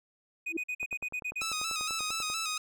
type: tone bursts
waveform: triangle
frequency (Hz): 2489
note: D#7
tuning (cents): 0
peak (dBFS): -30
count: 9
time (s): 0.46-1.422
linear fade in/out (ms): 10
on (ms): 66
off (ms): 46
type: tone with exponential growth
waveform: sine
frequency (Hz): 330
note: E4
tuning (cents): +2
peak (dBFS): -26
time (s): 0.48-0.57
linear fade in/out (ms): 5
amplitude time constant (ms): 18
type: click train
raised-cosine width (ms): 1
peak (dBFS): -30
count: 16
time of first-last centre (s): 0.83-2.301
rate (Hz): 10.2
type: tone with vibrato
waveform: 10% pulse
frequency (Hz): 1283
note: E6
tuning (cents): -47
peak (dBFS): -23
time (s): 1.41-2.58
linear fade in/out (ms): 5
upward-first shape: square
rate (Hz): 4.3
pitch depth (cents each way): 45
effects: none